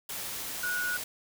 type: tone in noise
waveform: sine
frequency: 1461 Hz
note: F#6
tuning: 22 cents flat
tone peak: -29 dBFS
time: 0.63-0.97 s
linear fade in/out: 5 ms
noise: white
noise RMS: -37 dBFS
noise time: 0.09-1.04 s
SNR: +5 dB
effects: none